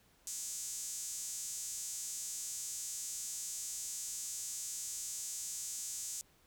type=tone with high-pass filter; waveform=sawtooth; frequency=240 Hz; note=B3; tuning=49 cents flat; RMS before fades=-42 dBFS; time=0.27-6.21 s; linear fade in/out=0 ms; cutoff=7100 Hz; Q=3.6; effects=pink hiss -68 dBFS RMS until 6.46 s